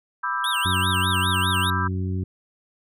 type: chord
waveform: sine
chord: E minor seventh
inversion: second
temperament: just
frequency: 988.9 / 1186.7 / 1318.5 / 1582.2 Hz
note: B5 / D6 / E6 / G6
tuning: +2 / +18 / 0 / +16 cents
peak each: -28 / -30 / -28 / -28 dBFS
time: 0.23-1.88 s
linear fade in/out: 10 ms
type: tone with vibrato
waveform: square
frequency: 3203 Hz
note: G7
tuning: 37 cents sharp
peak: -25 dBFS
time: 0.44-1.7 s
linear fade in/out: 2 ms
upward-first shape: sine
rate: 5 Hz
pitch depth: 290 cents each way
type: harmonic tone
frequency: 93 Hz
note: F#2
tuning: 9 cents sharp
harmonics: 1 / 2 / 3 / 4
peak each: -24 / -30 / -35 / -37 dBFS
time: 0.65-2.24 s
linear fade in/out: 5 ms
effects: none